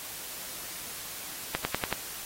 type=accelerating click train; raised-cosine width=0.3 ms; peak=-11 dBFS; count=5; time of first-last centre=1.55-1.927 s; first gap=100 ms; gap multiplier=0.96; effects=white hiss -40 dBFS RMS until 2.25 s + AAC 48 kbps